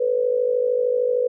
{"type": "tone with amplitude modulation", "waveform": "sine", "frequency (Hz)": 494.9, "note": "B4", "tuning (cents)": 4, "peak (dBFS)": -14, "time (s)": [0, 1.28], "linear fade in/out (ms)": 10, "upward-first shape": "sine", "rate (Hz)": 53.2, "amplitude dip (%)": 75, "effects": []}